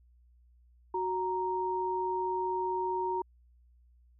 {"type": "tone pair together", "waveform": "sine", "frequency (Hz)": [370, 932.3], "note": ["F#4", "A#5"], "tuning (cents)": [0, 0], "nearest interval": "octave + major third", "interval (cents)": 1600, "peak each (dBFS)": [-33, -31], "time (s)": [0.94, 3.22], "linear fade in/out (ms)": 5, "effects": ["added 60 Hz sine -59 dBFS peak until 4.19 s"]}